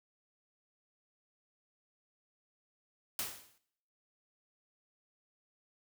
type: noise with exponential decay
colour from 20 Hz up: white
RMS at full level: -34 dBFS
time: 3.19-3.58 s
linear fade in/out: 1 ms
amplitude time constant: 83 ms
effects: noise-tail reverb RT60 0.7 s tail -19 dB re dry